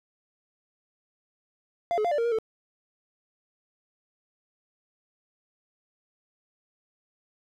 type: tone with pitch steps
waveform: triangle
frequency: 691 / 425.7 / 695 / 588 / 464.4 / 472.1 / 442.2 Hz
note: F5 / G#4 / F5 / D5 / A#4 / A#4 / A4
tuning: -19 / +43 / -9 / +2 / -7 / +22 / +9 cents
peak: -21 dBFS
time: 1.91-2.386 s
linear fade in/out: 0 ms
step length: 68 ms
effects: none